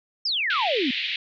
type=exponential sweep; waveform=sine; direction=down; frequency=5460 to 233.1 Hz; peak=-22 dBFS; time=0.25-0.91 s; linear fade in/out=5 ms
type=band-pass noise; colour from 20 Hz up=white; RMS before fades=-28 dBFS; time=0.5-1.16 s; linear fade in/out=2 ms; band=2000 to 3800 Hz; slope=48 dB/octave
effects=none